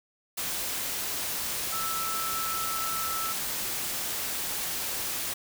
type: tone in noise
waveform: sine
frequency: 1318.5 Hz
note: E6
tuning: in tune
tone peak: -32 dBFS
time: 1.72-3.33 s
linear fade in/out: 10 ms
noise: white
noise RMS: -32 dBFS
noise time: 0.37-5.34 s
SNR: -3 dB
effects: none